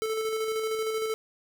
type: tone with tremolo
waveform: square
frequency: 440 Hz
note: A4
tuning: in tune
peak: -27 dBFS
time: 0.02-1.14 s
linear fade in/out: 0 ms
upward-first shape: square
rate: 13 Hz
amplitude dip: 30%
effects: none